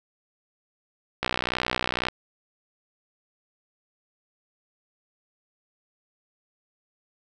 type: click train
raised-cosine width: 0.3 ms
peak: -8 dBFS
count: 54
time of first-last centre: 1.23-2.085 s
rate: 62 Hz
effects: none